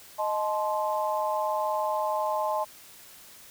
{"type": "chord", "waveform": "sine", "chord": "A diminished", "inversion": "second", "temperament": "equal with one note detuned", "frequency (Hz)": [622.3, 863.4, 1046.5], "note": ["Eb5", "A5", "C6"], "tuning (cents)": [0, -33, 0], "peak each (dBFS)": [-29, -29, -31], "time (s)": [0.18, 2.65], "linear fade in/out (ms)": 20, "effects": ["white hiss -50 dBFS RMS until 3.5 s"]}